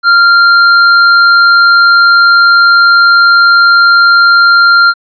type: tone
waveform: square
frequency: 1390 Hz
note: F6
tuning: 9 cents flat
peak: -3 dBFS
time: 0.03-4.94 s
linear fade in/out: 50 ms
effects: resampled to 11025 Hz